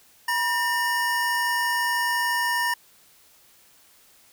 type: tone pair together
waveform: square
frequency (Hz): 963.7 / 1814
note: B5 / A#6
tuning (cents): -43 / -48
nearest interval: major seventh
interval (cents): 1095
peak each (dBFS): -26 / -25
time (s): 0.28-2.74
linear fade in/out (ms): 5
effects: white hiss -56 dBFS RMS until 4.32 s